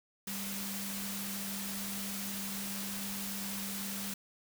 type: tone in noise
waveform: sine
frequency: 198.2 Hz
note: G3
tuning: 19 cents sharp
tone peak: -41 dBFS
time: 0.27-4.14 s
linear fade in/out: 5 ms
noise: white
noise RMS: -40 dBFS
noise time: 0.27-4.14 s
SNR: -4 dB
effects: none